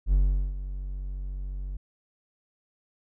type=tone with ADSR envelope; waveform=triangle; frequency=47.08 Hz; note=F#1; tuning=31 cents sharp; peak=-15 dBFS; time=0.06-1.77 s; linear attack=66 ms; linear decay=410 ms; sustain=-14 dB; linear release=7 ms; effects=none